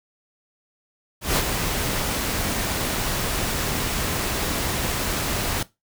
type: noise with ADSR envelope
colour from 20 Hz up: pink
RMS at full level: -19 dBFS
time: 1.21-5.63 s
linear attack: 160 ms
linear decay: 47 ms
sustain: -6 dB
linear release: 4 ms
effects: noise-tail reverb RT60 0.2 s tail -18 dB re dry